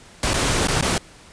pink noise with dropouts, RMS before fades -20 dBFS, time 0.23-0.98 s, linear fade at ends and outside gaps 2 ms, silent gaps 0.335-0.34 / 0.673-0.683 / 0.811-0.824 s, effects pink hiss -46 dBFS RMS until 1.32 s + resampled to 22050 Hz

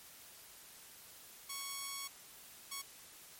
5% pulse tone bursts at uneven times, 1108.7 Hz, C#6, in tune, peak -29 dBFS, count 2, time 1.49-2.08 / 2.71-2.82 s, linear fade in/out 10 ms, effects white hiss -56 dBFS RMS until 3.39 s + MP3 64 kbps

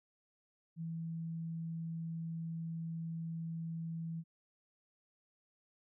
sine tone, 164.4 Hz, E3, 4 cents flat, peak -38 dBFS, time 0.76-4.24 s, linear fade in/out 50 ms, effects none

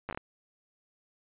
slowing click train, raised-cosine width 0.5 ms, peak -21 dBFS, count 6, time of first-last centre 0.09-0.175 s, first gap 9 ms, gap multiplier 1.32, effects resampled to 8000 Hz

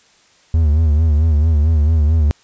triangle tone with vibrato, 77.5 Hz, D#2, 6 cents flat, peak -8 dBFS, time 0.54-2.31 s, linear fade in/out 0 ms, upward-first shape sine, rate 4.5 Hz, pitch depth 99 cents each way, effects white hiss -52 dBFS RMS until 2.43 s + resampled to 16000 Hz

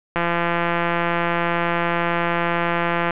click train, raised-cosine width 0.5 ms, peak -6 dBFS, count 505, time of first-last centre 0.16-3.107 s, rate 171 Hz, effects resampled to 8000 Hz + 8-bit

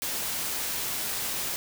white noise, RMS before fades -31 dBFS, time 0.02-1.56 s, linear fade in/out 0 ms, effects none

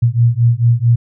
sine beating tone pair, 116 / 120.5 Hz, A#2 / B2, -8 / -42 cents, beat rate 4.5 Hz, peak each -12 dBFS, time 0.02-0.96 s, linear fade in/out 10 ms, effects none

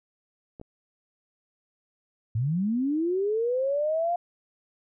clicks, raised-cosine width 2 ms, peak -29 dBFS, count 2, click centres 0.598 / 0.614 s
sine linear sweep, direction up, 103.5 to 708 Hz, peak -23 dBFS, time 2.35-4.16 s, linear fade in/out 5 ms
effects none

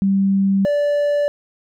sine / triangle tone pair in turn, 195.3 / 581.7 Hz, G3 / D5, -6 / -17 cents, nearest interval octave + perfect fifth, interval 1889 cents, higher second, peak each -13 dBFS, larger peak neither, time 0.02-0.65 / 0.65-1.28 s, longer neither, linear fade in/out 0 ms, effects none

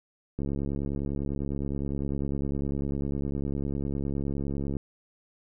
click train, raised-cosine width 3 ms, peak -19 dBFS, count 307, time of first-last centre 0.39-4.768 s, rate 69.9 Hz, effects none

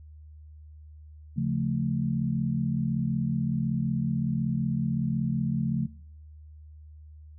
sine chord, Db augmented, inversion none, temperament equal, 138.59 / 174.61 / 220 Hz, Db3 / F3 / A3, 0 / 0 / 0 cents, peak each -28 / -30 / -30 dBFS, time 1.36-5.87 s, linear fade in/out 20 ms, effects noise-tail reverb RT60 0.7 s tail -24 dB re dry + added 76 Hz sine -45 dBFS peak until 7.38 s

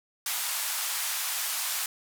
white band-pass noise, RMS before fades -31 dBFS, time 0.26-1.86 s, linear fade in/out 2 ms, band 770 to 15000 Hz, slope 24 dB/octave, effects none

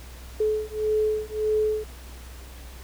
sine beating tone pair, 429 / 430.7 Hz, A4 / A4, -44 / -37 cents, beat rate 1.7 Hz, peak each -25 dBFS, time 0.4-1.84 s, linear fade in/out 5 ms, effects added 62 Hz sine -40 dBFS peak until 2.83 s + pink hiss -47 dBFS RMS until 2.83 s

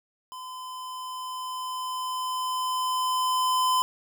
square tone with level ramp, 1020 Hz, C6, 44 cents flat, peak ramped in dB -38 to -21 dBFS, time 0.32-3.82 s, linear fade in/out 0 ms, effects none

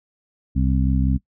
harmonic tone, 65.41 Hz, C2, in tune, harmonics 1 / 2 / 3 / 4, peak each -19 / -22 / -24 / -25 dBFS, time 0.55-1.18 s, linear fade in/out 20 ms, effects noise-tail reverb RT60 0.1 s tail -21 dB re dry

